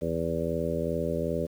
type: harmonic tone with a mistuned harmonic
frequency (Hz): 82.6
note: E2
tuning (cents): +4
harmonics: 1 / 2 / 3 / 4 / 5 / 6 / 7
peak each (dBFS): -37 / -33 / -35 / -37 / -34 / -33 / -33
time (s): 0.01-1.47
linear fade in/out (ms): 20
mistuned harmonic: 1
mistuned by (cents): -99
effects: 9-bit